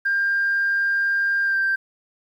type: tone with pitch glide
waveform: sine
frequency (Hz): 1598 to 1575.1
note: G6 to G6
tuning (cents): +33 to +8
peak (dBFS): -17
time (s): 0.05-1.76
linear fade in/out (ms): 10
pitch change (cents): -25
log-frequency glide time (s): 1.44-1.56
effects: tanh soft clip ceiling -14 dBFS + 9-bit